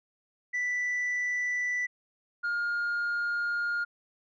sine tone pair in turn, 1975.5 / 1417 Hz, B6 / F6, 0 / +25 cents, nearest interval tritone, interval 575 cents, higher first, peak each -25 dBFS, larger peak neither, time 0.53-1.87 / 2.43-3.85 s, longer second, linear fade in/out 20 ms, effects tanh soft clip ceiling -26 dBFS

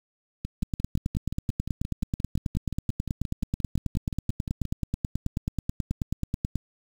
two click trains, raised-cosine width 5 ms, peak -19 / -14 dBFS, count 25 / 56, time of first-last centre 0.45-4.653 / 0.63-6.557 s, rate 5.71 / 9.28 Hz, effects 7-bit

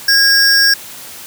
square tone pair together, 1634 / 5496 Hz, G#6 / F8, -29 / -29 cents, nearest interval octave + major sixth, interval 2100 cents, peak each -11 dBFS, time 0.08-0.74 s, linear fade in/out 5 ms, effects white hiss -32 dBFS RMS until 1.26 s + high-pass 60 Hz 12 dB/octave

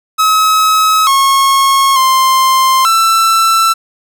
45% pulse tone with pitch steps, 1281 / 1090 / 1050 / 1333 Hz, E6 / C#6 / C6 / E6, -50 / -29 / +6 / +19 cents, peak -7 dBFS, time 0.18-3.74 s, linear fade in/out 20 ms, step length 890 ms, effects none

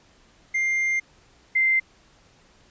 triangle / sine tone pair in turn, 2100 / 2084 Hz, C7 / C7, +6 / -7 cents, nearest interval unison, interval 13 cents, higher first, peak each -19 / -17 dBFS, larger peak second, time 0.54-1 / 1.55-1.8 s, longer first, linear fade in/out 10 ms, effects pink hiss -57 dBFS RMS until 2.7 s + resampled to 16000 Hz

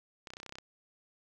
clicks, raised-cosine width 0.2 ms, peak -27 dBFS, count 11, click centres 0.272 / 0.304 / 0.336 / 0.369 / 0.401 / 0.431 / 0.463 / 0.494 / 0.524 / 0.555 / 0.585 s, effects none

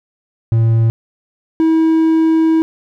triangle tone pair in turn, 113.7 / 322.2 Hz, A#2 / E4, -43 / -39 cents, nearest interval octave + tritone, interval 1804 cents, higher second, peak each -7 dBFS, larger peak neither, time 0.52-0.9 / 1.6-2.62 s, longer second, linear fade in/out 0 ms, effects none

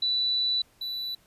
sine / triangle tone pair in turn, 3965 / 3965 Hz, B7 / B7, +6 / +6 cents, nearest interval unison, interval 0 cents, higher neither, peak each -23 / -29 dBFS, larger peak first, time 0.02-0.62 / 0.81-1.15 s, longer first, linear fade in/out 5 ms, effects pink hiss -62 dBFS RMS until 1.26 s + resampled to 32000 Hz

